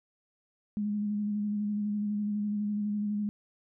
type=tone with vibrato; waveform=sine; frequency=207.7 Hz; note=G#3; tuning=in tune; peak=-28 dBFS; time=0.77-3.29 s; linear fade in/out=0 ms; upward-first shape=square; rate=12 Hz; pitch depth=19 cents each way; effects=none